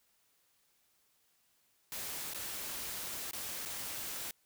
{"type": "noise with dropouts", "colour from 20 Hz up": "white", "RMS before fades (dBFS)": -41, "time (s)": [1.92, 4.31], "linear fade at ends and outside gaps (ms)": 1, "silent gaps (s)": [[2.336, 2.346], [3.311, 3.332], [3.652, 3.658]], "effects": ["white hiss -73 dBFS RMS until 4.45 s"]}